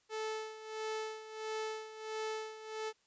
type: tone with tremolo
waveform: sawtooth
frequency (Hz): 436.7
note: A4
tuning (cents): -13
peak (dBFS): -32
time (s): 0.09-2.93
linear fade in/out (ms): 50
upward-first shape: sine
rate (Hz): 1.5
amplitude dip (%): 75
effects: white hiss -73 dBFS RMS until 3.06 s + resampled to 16000 Hz